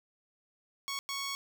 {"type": "tone bursts at uneven times", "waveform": "10% pulse", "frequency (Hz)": 1108.7, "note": "C#6", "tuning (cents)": 0, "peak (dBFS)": -26, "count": 2, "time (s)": [[0.88, 0.99], [1.09, 1.35]], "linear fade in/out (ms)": 0, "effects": []}